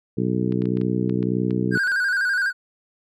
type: harmonic tone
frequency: 61.74 Hz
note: B1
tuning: in tune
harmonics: 2 / 3 / 4 / 5 / 6 / 7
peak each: -26 / -24 / -27 / -27 / -29 / -30 dBFS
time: 0.17-1.78 s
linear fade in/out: 10 ms
type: clicks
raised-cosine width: 0.3 ms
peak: -25 dBFS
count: 11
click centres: 0.523 / 0.62 / 0.656 / 0.772 / 0.814 / 1.096 / 1.228 / 1.508 / 1.776 / 1.872 / 1.918 s
type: tone with vibrato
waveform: triangle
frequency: 1538 Hz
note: G6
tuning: 33 cents flat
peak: -17 dBFS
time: 1.71-2.53 s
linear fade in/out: 50 ms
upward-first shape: square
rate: 12 Hz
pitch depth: 68 cents each way
effects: none